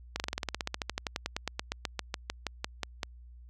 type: slowing click train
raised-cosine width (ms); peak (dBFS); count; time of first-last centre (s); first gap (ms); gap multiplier
0.2; -14; 30; 0.16-3.032; 39; 1.06
effects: added 60 Hz sine -48 dBFS peak until 3.49 s